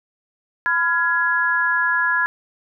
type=chord; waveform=sine; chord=F diminished; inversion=second; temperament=just; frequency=1005.8 / 1396.9 / 1676.3 Hz; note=Cb6 / F6 / Ab6; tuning=+31 / 0 / +16 cents; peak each=-23 / -23 / -18 dBFS; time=0.66-2.26 s; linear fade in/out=0 ms; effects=none